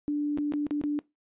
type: tone with dropouts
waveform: sine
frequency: 293.7 Hz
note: D4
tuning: in tune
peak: -25 dBFS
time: 0.08-0.99 s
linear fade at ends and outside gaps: 0 ms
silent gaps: 0.375-0.385 / 0.522-0.537 / 0.667-0.709 / 0.814-0.838 s
effects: noise-tail reverb RT60 0.2 s tail -21 dB re dry + resampled to 8000 Hz